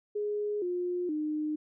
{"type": "tone with pitch steps", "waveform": "sine", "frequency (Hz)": [416.3, 356.2, 304.7], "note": ["G#4", "F4", "D#4"], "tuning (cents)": [4, 34, -36], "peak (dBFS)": -29, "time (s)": [0.15, 1.56], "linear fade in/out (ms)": 10, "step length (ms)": 470, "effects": []}